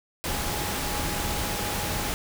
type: tone in noise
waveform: sine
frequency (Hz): 830.6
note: G#5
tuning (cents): 0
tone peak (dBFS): -37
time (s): 0.3-2.09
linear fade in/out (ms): 0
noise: pink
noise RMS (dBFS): -29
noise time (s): 0.24-2.14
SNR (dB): -11
effects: none